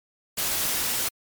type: noise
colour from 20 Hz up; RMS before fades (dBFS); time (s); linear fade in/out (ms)
white; -26; 0.37-1.09; 10
effects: MP3 96 kbps